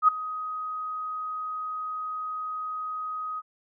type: tone with ADSR envelope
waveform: sine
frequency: 1256 Hz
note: D#6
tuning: 16 cents sharp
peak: -12 dBFS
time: 0.02-3.42 s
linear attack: 61 ms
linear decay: 9 ms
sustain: -18 dB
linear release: 37 ms
effects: none